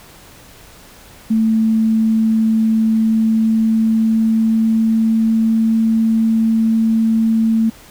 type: tone with pitch glide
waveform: sine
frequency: 221.8 to 224 Hz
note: A3 to A3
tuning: +14 to +31 cents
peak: -11 dBFS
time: 1.3-7.7 s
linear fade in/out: 10 ms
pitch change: +17 cents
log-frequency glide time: 2.91-5.7 s
effects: pink hiss -42 dBFS RMS until 7.9 s